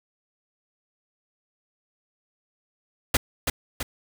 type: noise with echo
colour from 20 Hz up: pink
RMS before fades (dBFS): -19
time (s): 3.14-3.17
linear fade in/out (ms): 5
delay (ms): 330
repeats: 2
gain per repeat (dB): -5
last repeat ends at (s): 3.83
effects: none